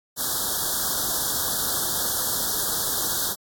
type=band-stop noise; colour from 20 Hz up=white; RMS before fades=-25 dBFS; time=0.16-3.36 s; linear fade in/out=50 ms; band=1700 to 3300 Hz; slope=96 dB/octave; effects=AAC 64 kbps